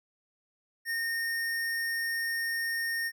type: tone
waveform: square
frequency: 1838 Hz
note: A#6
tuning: 25 cents flat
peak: -30 dBFS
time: 0.85-3.12 s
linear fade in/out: 50 ms
effects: none